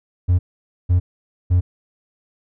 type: tone bursts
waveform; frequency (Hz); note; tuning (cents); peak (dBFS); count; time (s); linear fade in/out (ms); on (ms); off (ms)
triangle; 89.4; F2; +41; -9; 3; 0.28-1.61; 20; 110; 500
effects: tanh soft clip ceiling -6 dBFS